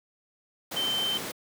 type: tone in noise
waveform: sine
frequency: 3100 Hz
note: G7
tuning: 20 cents flat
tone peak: -26 dBFS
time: 0.76-1.18 s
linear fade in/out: 10 ms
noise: pink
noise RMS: -34 dBFS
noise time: 0.71-1.32 s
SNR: +5 dB
effects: high-pass 200 Hz 12 dB/octave